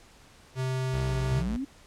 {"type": "tone", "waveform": "square", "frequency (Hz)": 130, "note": "C3", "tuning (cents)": -11, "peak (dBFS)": -28, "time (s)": [0.55, 1.44], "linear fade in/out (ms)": 50}
{"type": "tone with vibrato", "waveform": "square", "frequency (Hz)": 61.74, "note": "B1", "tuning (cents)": 0, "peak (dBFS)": -32, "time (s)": [0.93, 1.57], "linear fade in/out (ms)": 10, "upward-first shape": "sine", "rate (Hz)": 3, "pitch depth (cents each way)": 120}
{"type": "linear sweep", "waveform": "sine", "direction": "up", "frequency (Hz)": [110, 285.5], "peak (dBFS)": -29, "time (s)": [1.31, 1.65], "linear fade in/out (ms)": 10}
{"effects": ["pink hiss -55 dBFS RMS until 1.86 s", "low-pass 9000 Hz 12 dB/octave"]}